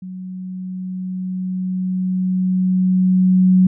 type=tone with level ramp; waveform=sine; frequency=185 Hz; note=F#3; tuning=in tune; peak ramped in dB=-28 to -8 dBFS; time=0.02-3.67 s; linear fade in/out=5 ms; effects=none